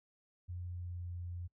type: tone with pitch glide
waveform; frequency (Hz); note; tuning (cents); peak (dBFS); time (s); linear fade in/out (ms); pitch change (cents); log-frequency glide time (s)
sine; 88.8 to 87.73; F2 to F2; +29 to +8; -40; 0.48-1.48; 20; -21; 0.6-1.12
effects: noise-tail reverb RT60 0.1 s tail -22 dB re dry